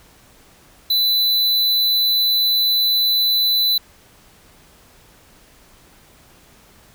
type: tone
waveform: square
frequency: 3996 Hz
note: B7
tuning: 20 cents sharp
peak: -15 dBFS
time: 0.9-3.78 s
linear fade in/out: 5 ms
effects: pink hiss -50 dBFS RMS until 6.94 s